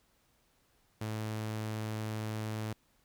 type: tone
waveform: sawtooth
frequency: 108.7 Hz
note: A2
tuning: 21 cents flat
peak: -31 dBFS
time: 1.01-2.73 s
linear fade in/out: 5 ms
effects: pink hiss -71 dBFS RMS until 3.04 s